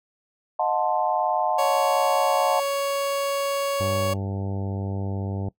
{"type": "chord", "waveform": "sine", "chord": "D# diminished seventh", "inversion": "none", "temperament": "equal with one note detuned", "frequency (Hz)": [622.3, 723.9, 880, 1046.5], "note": ["D#5", "F#5", "A5", "C6"], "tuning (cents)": [0, -38, 0, 0], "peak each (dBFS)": [-27, -24, -25, -30], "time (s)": [0.59, 2.6], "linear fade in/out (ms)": 5}
{"type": "tone", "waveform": "30% pulse", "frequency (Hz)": 558, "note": "C#5", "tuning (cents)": 11, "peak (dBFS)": -20, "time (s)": [1.58, 4.14], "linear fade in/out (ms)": 10}
{"type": "harmonic tone", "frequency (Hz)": 98, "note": "G2", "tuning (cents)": 0, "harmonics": [1, 2, 3, 4, 5, 6, 7, 8, 9], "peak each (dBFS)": [-27, -33, -37, -39, -41, -43, -44, -45, -46], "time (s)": [3.8, 5.49], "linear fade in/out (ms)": 5}
{"effects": ["noise-tail reverb RT60 0.1 s tail -20 dB re dry"]}